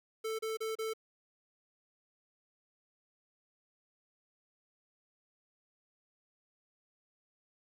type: tone bursts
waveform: square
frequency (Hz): 442.2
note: A4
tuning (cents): +9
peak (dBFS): -35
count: 4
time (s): 0.24-0.936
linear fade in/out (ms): 10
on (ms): 150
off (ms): 32
effects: 12-bit